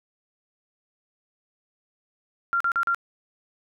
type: tone bursts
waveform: sine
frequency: 1383 Hz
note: F6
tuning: 17 cents flat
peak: -20 dBFS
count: 4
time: 2.53-2.946 s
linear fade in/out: 0 ms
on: 74 ms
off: 40 ms
effects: none